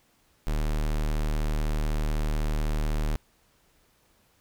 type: tone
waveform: square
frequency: 38 Hz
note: D#1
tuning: 40 cents flat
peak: -25 dBFS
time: 0.47-3.16 s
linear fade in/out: 0 ms
effects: pink hiss -65 dBFS RMS until 4.4 s